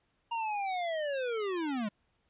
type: linear sweep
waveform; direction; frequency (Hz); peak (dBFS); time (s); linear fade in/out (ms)
square; down; 941 to 198.7; -32; 0.31-1.89; 10
effects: pink hiss -75 dBFS RMS until 2.29 s + resampled to 8000 Hz